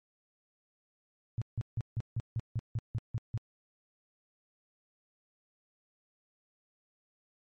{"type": "tone bursts", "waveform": "sine", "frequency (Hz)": 113.9, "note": "A#2", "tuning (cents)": -40, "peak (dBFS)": -29, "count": 11, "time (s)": [1.38, 3.376], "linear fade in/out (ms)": 0, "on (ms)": 36, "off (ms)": 160, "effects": ["MP3 32 kbps"]}